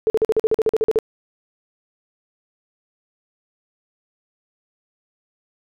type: tone bursts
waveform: sine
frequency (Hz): 440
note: A4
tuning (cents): 0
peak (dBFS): -13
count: 13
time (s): 0.07-0.988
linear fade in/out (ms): 0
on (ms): 30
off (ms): 44
effects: none